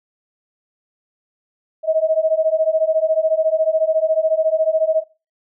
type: beating tone pair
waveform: sine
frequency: 628 / 642 Hz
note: D#5 / E5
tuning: +16 / -46 cents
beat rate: 14 Hz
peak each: -18 / -17 dBFS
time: 1.83-5.04 s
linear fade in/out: 50 ms
effects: noise-tail reverb RT60 0.3 s tail -21 dB re dry